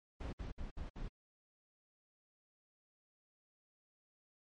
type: noise bursts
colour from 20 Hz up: brown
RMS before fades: -43 dBFS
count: 5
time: 0.2-1.086 s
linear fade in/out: 10 ms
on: 130 ms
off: 59 ms
effects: low-pass 5000 Hz 12 dB/octave + MP3 48 kbps